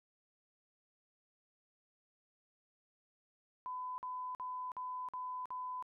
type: tone bursts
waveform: sine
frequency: 1006 Hz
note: B5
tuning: 32 cents sharp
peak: -39 dBFS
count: 6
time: 3.66-5.825 s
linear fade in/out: 0 ms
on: 320 ms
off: 49 ms
effects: none